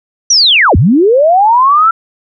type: linear two-way sweep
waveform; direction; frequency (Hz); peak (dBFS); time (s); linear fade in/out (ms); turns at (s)
sine; down then up; 6000 to 68 to 1361; -4; 0.3-1.91; 5; 0.76
effects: none